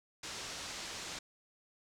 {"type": "low-pass noise", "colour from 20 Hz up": "white", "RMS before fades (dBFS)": -44, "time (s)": [0.23, 1.19], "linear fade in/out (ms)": 5, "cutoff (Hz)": 6900, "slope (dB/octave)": 24, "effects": []}